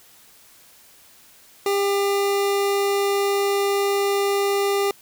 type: tone pair together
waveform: square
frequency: 400.1 / 797 Hz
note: G4 / G5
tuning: +35 / +28 cents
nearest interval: octave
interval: 1193 cents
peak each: -20 / -28 dBFS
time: 1.66-4.91 s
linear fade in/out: 2 ms
effects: white hiss -51 dBFS RMS until 5.01 s